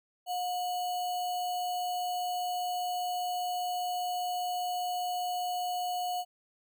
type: tone with sample-and-hold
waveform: sine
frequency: 720 Hz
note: F#5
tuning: 47 cents flat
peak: -30 dBFS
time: 0.26-6.25 s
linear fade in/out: 50 ms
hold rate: 3675 Hz
effects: none